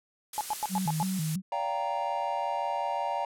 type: noise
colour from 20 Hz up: blue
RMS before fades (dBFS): -35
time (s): 0.33-1.36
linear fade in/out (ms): 5
type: tone bursts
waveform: sine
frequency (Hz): 850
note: G#5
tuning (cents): +40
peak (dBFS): -26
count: 6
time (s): 0.38-1.029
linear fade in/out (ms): 0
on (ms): 29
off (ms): 95
type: tone with vibrato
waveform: sine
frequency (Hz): 171.8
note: F3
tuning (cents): -28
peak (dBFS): -28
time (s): 0.69-1.42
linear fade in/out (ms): 50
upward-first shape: square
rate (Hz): 3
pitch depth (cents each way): 160
type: chord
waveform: triangle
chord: G minor seventh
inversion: second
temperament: equal with one note detuned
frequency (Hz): 576.6 / 698.5 / 784 / 932.3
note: D5 / F5 / G5 / Bb5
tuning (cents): -32 / 0 / 0 / 0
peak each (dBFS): -34 / -33 / -32 / -30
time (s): 1.52-3.25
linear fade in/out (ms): 2
effects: low-pass 11000 Hz 12 dB/octave